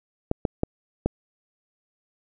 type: clicks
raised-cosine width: 2 ms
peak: -8 dBFS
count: 4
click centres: 0.314 / 0.452 / 0.634 / 1.06 s
effects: none